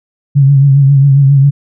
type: tone with vibrato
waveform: sine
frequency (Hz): 138.59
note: C#3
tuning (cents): 0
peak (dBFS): -3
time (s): 0.35-1.51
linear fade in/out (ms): 20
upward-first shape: triangle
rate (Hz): 7.4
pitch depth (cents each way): 61
effects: none